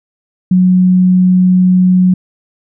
sine tone, 183.2 Hz, F#3, 17 cents flat, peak -5 dBFS, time 0.51-2.14 s, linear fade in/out 5 ms, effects none

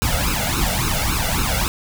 pink noise with flanger, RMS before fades -20 dBFS, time 0.02-1.68 s, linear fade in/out 0 ms, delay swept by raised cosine 0.75 to 1.46 ms, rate 3.6 Hz, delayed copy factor +1, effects none

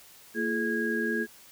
sine tone cluster, 230.2 / 340.6 / 424.1 / 1643 Hz, A#3 / F4 / G#4 / G#6, -22 / -43 / +36 / -19 cents, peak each -31 / -33 / -33 / -30 dBFS, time 0.34-1.27 s, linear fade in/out 50 ms, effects white hiss -53 dBFS RMS until 1.51 s

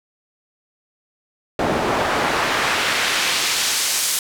pink noise with band-pass filter sweep, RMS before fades -20 dBFS, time 1.59-4.19 s, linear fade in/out 2 ms, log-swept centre 490 to 8800 Hz, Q 0.73, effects none

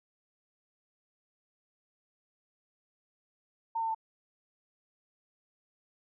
sine tone with pitch steps, 910 / 900.1 / 890.2 Hz, A#5 / A5 / A5, -42 / +39 / +20 cents, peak -29 dBFS, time 3.75-3.948 s, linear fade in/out 10 ms, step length 66 ms, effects none

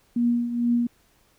sine tone with tremolo, 238.4 Hz, A#3, 39 cents sharp, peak -17 dBFS, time 0.16-0.87 s, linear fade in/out 5 ms, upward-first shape triangle, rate 2.2 Hz, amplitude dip 70%, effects pink hiss -62 dBFS RMS until 1.38 s

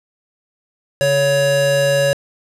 square tone pair together, 141.4 / 559.4 Hz, C#3 / C#5, +35 / +16 cents, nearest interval 2 octaves, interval 2381 cents, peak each -22 / -14 dBFS, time 1.01-2.13 s, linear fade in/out 0 ms, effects low-pass 12000 Hz 12 dB/octave

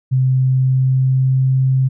sine tone with pitch glide, 130 to 131.66 Hz, C3 to C3, -11 to +11 cents, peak -11 dBFS, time 0.11-1.89 s, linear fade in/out 20 ms, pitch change +22 cents, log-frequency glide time 0.21-1.57 s, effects none

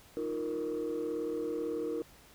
sine chord, Eb suspended second, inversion none, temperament equal, 311.1 / 349.2 / 466.2 Hz, Eb4 / F4 / Bb4, 0 / 0 / 0 cents, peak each -36 / -37 / -33 dBFS, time 0.17-2.02 s, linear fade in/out 0 ms, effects tanh soft clip ceiling -28 dBFS + pink hiss -58 dBFS RMS until 2.34 s

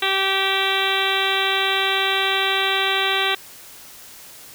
harmonic tone with a mistuned harmonic, 387.3 Hz, G4, 21 cents flat, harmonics 1 / 2 / 3 / 4 / 5 / 6 / 7 / 8 / 9 / 10, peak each -27 / -27 / -27 / -27 / -27 / -27 / -27 / -27 / -27 / -27 dBFS, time 0.02-3.35 s, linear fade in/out 5 ms, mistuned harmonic 8, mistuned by +36 cents, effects white hiss -42 dBFS RMS until 4.54 s

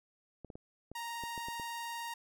clicks, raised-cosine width 2 ms, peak -33 dBFS, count 8, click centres 0.447 / 0.502 / 0.555 / 0.916 / 1.237 / 1.378 / 1.485 / 1.598 s
sawtooth tone with vibrato, 933 Hz, A#5, 1 cent sharp, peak -35 dBFS, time 0.95-2.14 s, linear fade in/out 5 ms, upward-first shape square, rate 20 Hz, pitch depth 14 cents each way
effects none

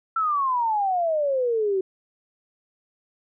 sine exponential sweep, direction down, 1349 to 371.2 Hz, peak -20 dBFS, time 0.16-1.81 s, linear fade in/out 5 ms, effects none

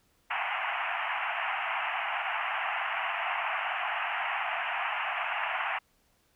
pink band-pass noise, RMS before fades -32 dBFS, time 0.3-5.79 s, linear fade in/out 10 ms, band 670 to 2900 Hz, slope 96 dB/octave, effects pink hiss -69 dBFS RMS until 6.35 s

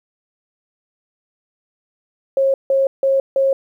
sine tone bursts, 541 Hz, C#5, 42 cents flat, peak -12 dBFS, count 4, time 2.37-3.53 s, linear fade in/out 2 ms, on 170 ms, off 160 ms, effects 9-bit

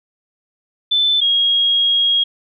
sine tone pair in turn, 3521 / 3280 Hz, A7 / G#7, 0 / -22 cents, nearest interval minor second, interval 122 cents, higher first, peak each -12 dBFS, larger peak neither, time 0.91-1.21 / 1.21-2.24 s, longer second, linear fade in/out 10 ms, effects none

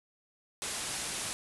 white low-pass noise, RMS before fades -37 dBFS, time 0.62-1.33 s, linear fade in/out 0 ms, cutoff 11000 Hz, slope 96 dB/octave, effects none

